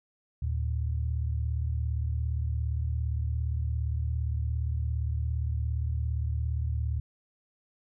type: tone pair together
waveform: sine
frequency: 75.6 / 112.99 Hz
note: D#2 / A2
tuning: -49 / +46 cents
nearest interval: perfect fifth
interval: 695 cents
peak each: -28 / -32 dBFS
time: 0.42-7 s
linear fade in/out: 5 ms
effects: none